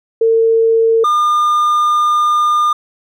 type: tone pair in turn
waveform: sine / triangle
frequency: 452.6 / 1208.3 Hz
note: A4 / D6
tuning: +49 / +49 cents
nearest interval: octave + perfect fourth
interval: 1700 cents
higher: second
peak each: -8 dBFS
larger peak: neither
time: 0.21-1.04 / 1.04-2.73 s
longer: second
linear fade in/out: 5 ms
effects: none